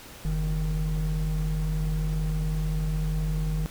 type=tone pair together; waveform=triangle; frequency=46.41 / 156.1 Hz; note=F#1 / D#3; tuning=+6 / +6 cents; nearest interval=octave + major sixth; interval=2100 cents; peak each=-24 / -25 dBFS; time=0.25-3.66 s; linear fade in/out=0 ms; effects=tanh soft clip ceiling -16 dBFS + pink hiss -45 dBFS RMS until 3.7 s